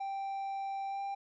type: tone with pitch glide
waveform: triangle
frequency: 784 to 792.2 Hz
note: G5 to G5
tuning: 0 to +18 cents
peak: -33 dBFS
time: 0-1.15 s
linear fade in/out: 10 ms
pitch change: +18 cents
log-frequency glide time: 0.88-1.01 s
effects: resampled to 16000 Hz